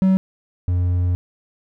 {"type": "tone pair in turn", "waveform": "triangle", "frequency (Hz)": [189.4, 89.08], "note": ["F#3", "F2"], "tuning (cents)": [41, 35], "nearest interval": "octave + minor second", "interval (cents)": 1306, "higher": "first", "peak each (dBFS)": [-10, -14], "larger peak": "first", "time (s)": [[0.02, 0.17], [0.68, 1.15]], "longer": "second", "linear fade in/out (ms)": 0, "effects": []}